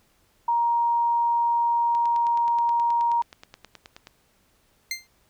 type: tone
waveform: sine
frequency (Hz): 940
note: A#5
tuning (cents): +14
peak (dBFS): -19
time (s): 0.48-3.22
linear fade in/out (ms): 5
type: click train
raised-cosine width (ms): 0.2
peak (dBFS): -24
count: 21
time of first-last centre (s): 1.95-4.071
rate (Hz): 9.43
type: tone with exponential decay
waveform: 20% pulse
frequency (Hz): 2093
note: C7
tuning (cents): 0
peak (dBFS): -19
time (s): 4.91-5.07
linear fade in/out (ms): 2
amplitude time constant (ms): 34
effects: pink hiss -64 dBFS RMS until 5.29 s